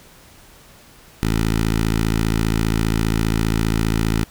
10% pulse tone with notch filter, 55 Hz, A1, in tune, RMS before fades -19 dBFS, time 1.23-4.24 s, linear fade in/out 0 ms, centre 680 Hz, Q 1.3, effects pink hiss -47 dBFS RMS until 4.3 s

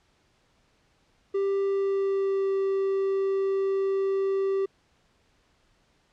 triangle tone with pitch glide, 393.8 to 389.1 Hz, G4 to G4, +8 to -13 cents, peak -21 dBFS, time 1.34-4.66 s, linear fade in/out 10 ms, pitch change -21 cents, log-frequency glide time 1.64-2.54 s, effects pink hiss -66 dBFS RMS until 6.12 s + low-pass 6000 Hz 12 dB/octave

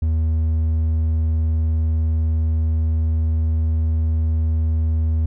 sine tone with hard clipping, 79.9 Hz, D#2, 47 cents sharp, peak -17 dBFS, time 0.02-5.26 s, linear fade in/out 5 ms, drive 3 dB, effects none

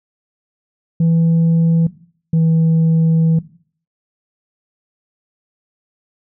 sine tone pair in turn, 165.3 / 162.55 Hz, E3 / E3, +5 / -24 cents, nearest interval unison, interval 29 cents, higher first, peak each -8 dBFS, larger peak neither, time 1-1.87 / 2.33-3.39 s, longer second, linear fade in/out 5 ms, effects noise-tail reverb RT60 0.5 s tail -17 dB re dry + tanh soft clip ceiling -9 dBFS

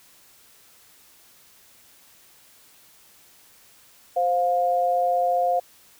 sine tone pair together, 522.3 / 707 Hz, C5 / F5, -3 / +21 cents, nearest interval perfect fourth, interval 524 cents, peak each -24 / -20 dBFS, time 4.16-5.6 s, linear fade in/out 10 ms, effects white hiss -54 dBFS RMS until 5.99 s

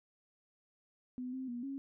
sine tone with pitch steps, 251.3 / 261 / 240.9 / 273.7 Hz, B3 / C4 / B3 / C#4, +30 / -4 / -43 / -22 cents, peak -38 dBFS, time 1.18-1.78 s, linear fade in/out 0 ms, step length 150 ms, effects none

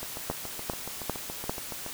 two click trains, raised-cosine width 1 ms, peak -14 / -23 dBFS, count 4 / 14, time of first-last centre 0.3-1.495 / 0.03-1.864 s, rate 2.51 / 7.09 Hz, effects white hiss -39 dBFS RMS until 1.93 s

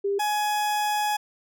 sine / 40% pulse tone pair in turn, 399.4 / 839.5 Hz, G4 / G#5, +32 / +18 cents, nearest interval octave + minor second, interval 1286 cents, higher second, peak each -22 dBFS, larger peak neither, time 0.04-0.19 / 0.19-1.17 s, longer second, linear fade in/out 10 ms, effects none

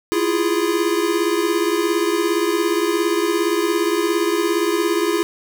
square tone cluster, 331.6 / 348.9 / 413.4 Hz, E4 / F4 / G#4, +10 / -2 / -8 cents, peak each -22 dBFS, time 0.12-5.23 s, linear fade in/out 0 ms, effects none

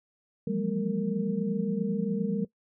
sine tone cluster, 168.8 / 178.5 / 201.5 / 229 / 460.1 Hz, E3 / F3 / G3 / A#3 / A#4, +41 / +38 / +48 / -31 / -23 cents, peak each -37 / -34 / -29 / -35 / -33 dBFS, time 0.47-2.45 s, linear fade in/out 5 ms, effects noise-tail reverb RT60 0.1 s tail -19 dB re dry

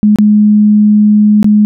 sine tone with dropouts, 210 Hz, G#3, 19 cents sharp, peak -3 dBFS, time 0.03-1.65 s, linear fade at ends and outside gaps 0 ms, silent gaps 0.159-0.186 / 1.429-1.444 s, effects none

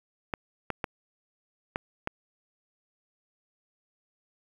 clicks, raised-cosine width 0.5 ms, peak -14 dBFS, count 5, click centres 0.338 / 0.703 / 0.842 / 1.759 / 2.074 s, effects 8-bit

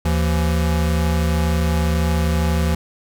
square tone pair together, 76.8 / 168.38 Hz, D#2 / E3, -22 / +37 cents, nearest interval octave + major second, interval 1359 cents, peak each -18 / -22 dBFS, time 0.05-2.75 s, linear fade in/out 5 ms, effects none

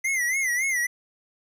square tone with vibrato, 2041 Hz, C7, 44 cents flat, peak -23 dBFS, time 0.04-0.87 s, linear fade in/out 10 ms, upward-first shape sine, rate 3.6 Hz, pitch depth 120 cents each way, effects resampled to 32000 Hz

